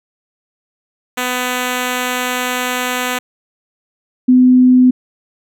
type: tone pair in turn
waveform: 5% pulse / sine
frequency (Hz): 250 / 252.8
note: B3 / B3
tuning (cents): +21 / +41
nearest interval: unison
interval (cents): 20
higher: second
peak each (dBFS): -5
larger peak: neither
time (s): 1.17-3.19 / 4.28-4.91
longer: first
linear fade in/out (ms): 10
effects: none